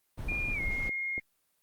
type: noise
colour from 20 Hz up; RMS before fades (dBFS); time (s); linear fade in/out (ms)
brown; -36; 0.17-0.9; 20
type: tone with pitch glide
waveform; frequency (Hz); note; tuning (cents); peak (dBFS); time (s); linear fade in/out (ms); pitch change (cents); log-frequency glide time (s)
sine; 2417 to 2141; D7 to C7; +49 to +39; -31; 0.28-1.2; 10; -210; 0.53-0.61
type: click train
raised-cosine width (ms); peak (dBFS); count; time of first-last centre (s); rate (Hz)
2; -28; 4; 0.32-1.18; 3.49
effects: white hiss -74 dBFS RMS until 1.62 s + Opus 32 kbps